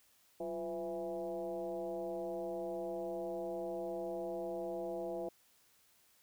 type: tone with frequency modulation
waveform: sine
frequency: 506 Hz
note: B4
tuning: 42 cents sharp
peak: -37 dBFS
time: 0.4-5.29 s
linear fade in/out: 5 ms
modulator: 159 Hz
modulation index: 1.4
effects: white hiss -69 dBFS RMS until 6.22 s